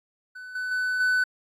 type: tone with level steps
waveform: triangle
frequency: 1500 Hz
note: F#6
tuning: 23 cents sharp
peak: -36 / -26 / -22 / -18 dBFS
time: 0.35-1.24 s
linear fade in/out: 10 ms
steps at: 0.55 / 0.71 / 1 s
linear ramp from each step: 5 ms
effects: AAC 48 kbps